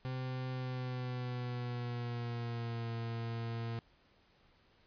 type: tone with pitch glide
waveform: 40% pulse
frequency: 128.8 to 115.41 Hz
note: C3 to A#2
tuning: -27 to -17 cents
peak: -36 dBFS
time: 0.05-3.79 s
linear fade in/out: 0 ms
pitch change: -190 cents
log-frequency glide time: 0.52-2.91 s
effects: pink hiss -68 dBFS RMS until 4.86 s + resampled to 11025 Hz